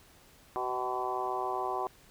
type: harmonic tone with a mistuned harmonic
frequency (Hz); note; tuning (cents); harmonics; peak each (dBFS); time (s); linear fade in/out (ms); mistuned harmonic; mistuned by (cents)
126.4; B2; +41; 3 / 4 / 5 / 6 / 7 / 8 / 9; -37 / -44 / -41 / -35 / -41 / -36 / -41; 0.56-1.87; 0; 7; -16
effects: pink hiss -59 dBFS RMS until 2.1 s